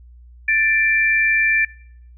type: tone pair together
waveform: sine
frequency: 1766.4 / 2355 Hz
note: A6 / D7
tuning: +6 / +4 cents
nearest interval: perfect fourth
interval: 498 cents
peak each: -17 dBFS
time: 0.48-1.65 s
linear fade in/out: 5 ms
effects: noise-tail reverb RT60 0.7 s tail -23 dB re dry + added 60 Hz sine -41 dBFS peak until 2.17 s